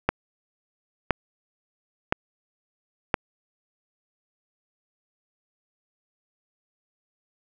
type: click train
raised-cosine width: 0.5 ms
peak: -4 dBFS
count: 4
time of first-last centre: 0.09-3.142 s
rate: 0.983 Hz
effects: none